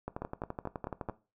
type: two click trains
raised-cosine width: 1 ms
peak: -22 / -22 dBFS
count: 13 / 5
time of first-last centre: 0.08-1.097 / 0.22-1.088 s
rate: 11.8 / 4.61 Hz
effects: noise-tail reverb RT60 0.3 s tail -17 dB re dry